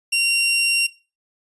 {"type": "tone", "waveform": "sawtooth", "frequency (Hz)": 2758, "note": "F7", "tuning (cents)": -22, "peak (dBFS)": -13, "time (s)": [0.12, 0.87], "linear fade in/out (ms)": 10, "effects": ["noise-tail reverb RT60 0.3 s tail -17 dB re dry", "resampled to 24000 Hz"]}